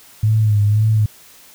sine tone with vibrato, 106.3 Hz, G#2, 41 cents sharp, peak -11 dBFS, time 0.23-1.06 s, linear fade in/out 5 ms, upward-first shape sine, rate 1.9 Hz, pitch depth 57 cents each way, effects white hiss -45 dBFS RMS until 1.54 s

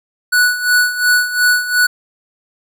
square tone with tremolo, 1476 Hz, F#6, 5 cents flat, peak -9 dBFS, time 0.32-1.87 s, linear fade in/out 10 ms, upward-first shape sine, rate 2.8 Hz, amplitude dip 75%, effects none

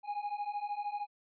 triangle beating tone pair, 816 / 829 Hz, G#5 / G#5, -31 / -3 cents, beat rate 13 Hz, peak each -37 / -35 dBFS, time 0.03-1.07 s, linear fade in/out 50 ms, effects resampled to 11025 Hz

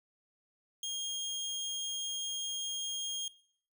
25% pulse tone, 3241 Hz, G#7, 43 cents flat, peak -32 dBFS, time 0.83-3.28 s, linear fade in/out 2 ms, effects noise-tail reverb RT60 0.6 s tail -20 dB re dry

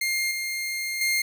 sawtooth tone with level steps, 2118 Hz, C7, 21 cents sharp, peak -20 / -24 / -18 dBFS, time 0.01-1.22 s, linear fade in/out 5 ms, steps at 0.31 / 1.01 s, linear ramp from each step 2 ms, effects none

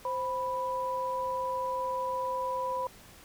sine tone pair together, 522.5 / 987.8 Hz, C5 / B5, -2 / 0 cents, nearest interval major seventh, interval 1102 cents, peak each -34 / -31 dBFS, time 0.05-2.87 s, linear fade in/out 2 ms, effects pink hiss -53 dBFS RMS until 3.24 s

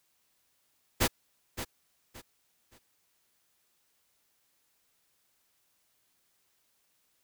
pink noise with echo, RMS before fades -25 dBFS, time 1-1.08 s, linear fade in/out 20 ms, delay 570 ms, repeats 3, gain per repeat -11 dB, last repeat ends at 2.79 s, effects white hiss -73 dBFS RMS until 7.23 s

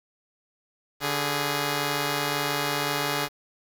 5% pulse tone pair together, 145.46 / 414.4 Hz, D3 / G#4, -16 / -4 cents, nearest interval octave + tritone, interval 1812 cents, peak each -16 / -17 dBFS, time 1-3.29 s, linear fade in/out 50 ms, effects 8-bit

